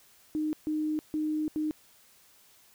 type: tone bursts at uneven times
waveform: sine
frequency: 307.4 Hz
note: D#4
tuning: 21 cents flat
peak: -27 dBFS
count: 4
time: 0.35-0.53 / 0.67-0.99 / 1.14-1.48 / 1.56-1.71 s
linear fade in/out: 0 ms
effects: white hiss -60 dBFS RMS until 2.74 s